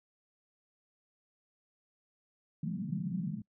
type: band-pass noise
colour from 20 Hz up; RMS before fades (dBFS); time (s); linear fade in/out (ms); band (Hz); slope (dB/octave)
pink; -36; 2.63-3.42; 5; 150 to 210; 48
effects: noise-tail reverb RT60 0.1 s tail -26 dB re dry